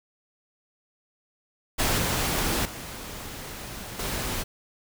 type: noise with level steps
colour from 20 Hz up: pink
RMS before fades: -24 / -26 / -38 / -30 dBFS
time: 1.78-4.44 s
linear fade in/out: 20 ms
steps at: 1.98 / 2.65 / 3.99 s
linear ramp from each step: 5 ms
effects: none